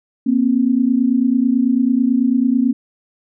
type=tone pair together; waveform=sine; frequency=237.9 / 267 Hz; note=A#3 / C4; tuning=+35 / +35 cents; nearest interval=major second; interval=200 cents; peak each=-15 / -15 dBFS; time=0.26-2.73 s; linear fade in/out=10 ms; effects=none